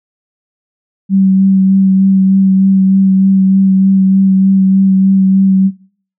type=tone with vibrato; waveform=sine; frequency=191.9 Hz; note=G3; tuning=37 cents flat; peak=-6 dBFS; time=1.09-5.71 s; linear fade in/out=50 ms; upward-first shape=sine; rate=3.3 Hz; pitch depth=16 cents each way; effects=noise-tail reverb RT60 0.5 s tail -19 dB re dry